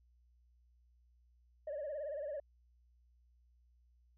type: tone with vibrato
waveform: sine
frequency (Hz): 587.3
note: D5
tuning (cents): 0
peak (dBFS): -37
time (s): 1.67-2.4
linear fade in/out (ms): 5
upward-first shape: sine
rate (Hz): 18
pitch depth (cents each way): 110
effects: tanh soft clip ceiling -36 dBFS + added 60 Hz sine -66 dBFS peak until 4.17 s